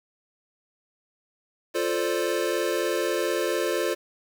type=chord; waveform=square; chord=D minor seventh; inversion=first; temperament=equal; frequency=349.2 / 440 / 523.3 / 587.3 Hz; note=F4 / A4 / C5 / D5; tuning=0 / 0 / 0 / 0 cents; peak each=-29 / -30 / -30 / -32 dBFS; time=1.74-3.95 s; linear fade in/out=20 ms; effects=8-bit